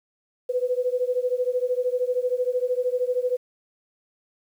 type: beating tone pair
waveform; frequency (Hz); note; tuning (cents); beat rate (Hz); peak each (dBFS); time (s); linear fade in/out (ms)
sine; 493.9 / 506.9; B4 / B4; 0 / +45; 13; -24 / -25; 0.49-3.37; 10
effects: 9-bit